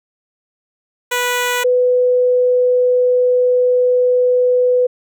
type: tone pair in turn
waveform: 10% pulse / sine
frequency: 491.3 / 497.9 Hz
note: B4 / B4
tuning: -9 / +14 cents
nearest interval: unison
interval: 23 cents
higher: second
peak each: -7 / -10 dBFS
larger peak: first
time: 1.11-1.64 / 1.64-4.87 s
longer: second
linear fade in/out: 10 ms
effects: none